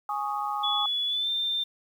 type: chord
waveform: sine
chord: Ab suspended fourth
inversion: none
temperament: equal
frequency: 830.6 / 1108.7 / 1244.5 Hz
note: Ab5 / Db6 / Eb6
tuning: 0 / 0 / 0 cents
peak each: -30 / -34 / -32 dBFS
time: 0.09-0.86 s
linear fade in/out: 2 ms
type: tone with pitch glide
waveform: sine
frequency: 3413 to 3587 Hz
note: G#7 to A7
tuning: +47 to +33 cents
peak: -25 dBFS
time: 0.63-1.64 s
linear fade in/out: 10 ms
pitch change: +86 cents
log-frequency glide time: 1.07-1.3 s
effects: 9-bit